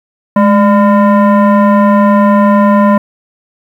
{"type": "tone with frequency modulation", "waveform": "sine", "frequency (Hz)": 209, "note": "G#3", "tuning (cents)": 11, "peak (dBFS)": -3, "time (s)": [0.36, 2.98], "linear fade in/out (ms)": 5, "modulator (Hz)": 805, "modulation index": 0.95, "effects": ["tanh soft clip ceiling 0 dBFS", "7-bit"]}